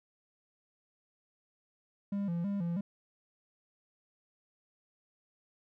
triangle tone with vibrato, 185.1 Hz, F#3, 1 cent sharp, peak -29 dBFS, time 2.12-2.81 s, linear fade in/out 5 ms, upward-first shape square, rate 3.1 Hz, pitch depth 140 cents each way, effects none

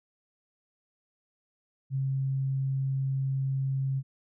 sine tone, 134.7 Hz, C#3, 49 cents flat, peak -26 dBFS, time 1.9-4.03 s, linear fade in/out 50 ms, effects none

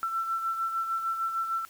sine beating tone pair, 1340 / 1346.6 Hz, E6 / E6, +28 / +36 cents, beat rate 6.6 Hz, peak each -28 / -37 dBFS, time 0.03-1.65 s, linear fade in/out 0 ms, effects white hiss -54 dBFS RMS until 1.69 s

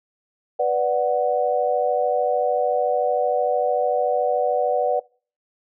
sine chord, B minor, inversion none, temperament equal, 493.9 / 587.3 / 740 Hz, B4 / D5 / F#5, 0 / 0 / 0 cents, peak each -22 dBFS, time 0.59-5 s, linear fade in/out 10 ms, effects noise-tail reverb RT60 0.4 s tail -24 dB re dry

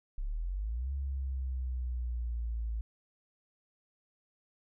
sine exponential two-way sweep, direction up then down, 32.7 to 69.3 to 55 Hz, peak -32 dBFS, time 0.18-2.81 s, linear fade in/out 0 ms, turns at 0.92 s, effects none

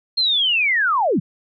sine linear sweep, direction down, 4248 to 127.7 Hz, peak -15 dBFS, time 0.17-1.2 s, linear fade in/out 10 ms, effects none

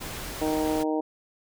pink noise, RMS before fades -36 dBFS, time 0-0.84 s, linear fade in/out 20 ms
harmonic tone, 155.56 Hz, D#3, in tune, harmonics 2 / 3 / 4 / 5 / 6, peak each -26 / -30 / -32 / -34 / -36 dBFS, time 0.41-1.01 s, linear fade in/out 10 ms
effects none

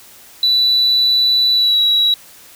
sine tone with pitch glide, 3965 to 3888 Hz, B7 to B7, +6 to -28 cents, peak -9 dBFS, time 0.43-2.14 s, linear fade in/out 2 ms, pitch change -34 cents, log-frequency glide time 1.53-1.81 s, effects tanh soft clip ceiling -7 dBFS + white hiss -42 dBFS RMS until 2.55 s

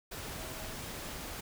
sine tone in noise, 641 Hz, E5, 49 cents flat, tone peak -50 dBFS, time 0.37-0.72 s, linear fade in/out 10 ms, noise pink, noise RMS -42 dBFS, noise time 0.11-1.41 s, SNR -11 dB, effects none

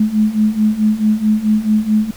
sine beating tone pair, 211.8 / 216.4 Hz, G#3 / A3, +34 / -29 cents, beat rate 4.6 Hz, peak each -16 / -13 dBFS, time 0-2.11 s, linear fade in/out 5 ms, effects pink hiss -39 dBFS RMS until 2.16 s

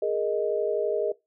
sine chord, Ab suspended second, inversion none, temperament just, 415.3 / 467.2 / 623 Hz, Ab4 / Bb4 / Eb5, 0 / +4 / +2 cents, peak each -27 / -28 / -28 dBFS, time 0.02-1.12 s, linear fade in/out 5 ms, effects noise-tail reverb RT60 0.2 s tail -21 dB re dry

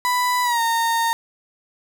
35% pulse tone with pitch glide, 991 to 919.3 Hz, B5 to A#5, +6 to -24 cents, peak -16 dBFS, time 0.05-1.13 s, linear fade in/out 0 ms, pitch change -130 cents, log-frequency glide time 0.43-0.61 s, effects none

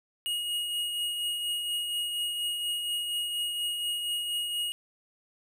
square tone with tremolo, 2879 Hz, F#7, 48 cents flat, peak -28 dBFS, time 0.26-4.72 s, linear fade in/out 0 ms, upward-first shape triangle, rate 4.2 Hz, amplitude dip 40%, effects none

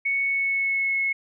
sine tone with pitch glide, 2217 to 2184 Hz, C#7 to C#7, 0 to -26 cents, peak -21 dBFS, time 0.05-1.13 s, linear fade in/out 10 ms, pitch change -26 cents, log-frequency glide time 0.22-0.97 s, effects none

